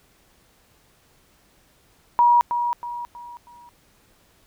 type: tone with echo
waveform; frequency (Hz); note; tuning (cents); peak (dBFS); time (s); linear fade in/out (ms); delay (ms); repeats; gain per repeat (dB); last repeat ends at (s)
sine; 958; A#5; +47; -12; 2.19-2.41; 0; 320; 4; -8; 3.69
effects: pink hiss -59 dBFS RMS until 4.46 s